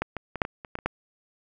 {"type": "clicks", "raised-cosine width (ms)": 0.5, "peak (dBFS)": [-11, -17, -18, -7, -17, -24, -15, -24, -10], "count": 9, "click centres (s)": [0.02, 0.167, 0.357, 0.418, 0.451, 0.648, 0.754, 0.788, 0.86], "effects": []}